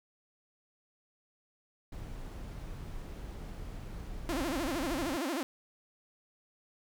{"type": "noise", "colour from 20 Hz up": "brown", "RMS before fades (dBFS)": -42, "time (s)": [1.92, 5.17], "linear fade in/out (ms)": 5}
{"type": "tone with vibrato", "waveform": "sawtooth", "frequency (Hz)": 301.4, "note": "D4", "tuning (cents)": 45, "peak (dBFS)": -28, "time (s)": [4.29, 5.43], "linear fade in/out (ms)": 0, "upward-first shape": "sine", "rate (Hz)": 13, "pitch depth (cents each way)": 280}
{"effects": []}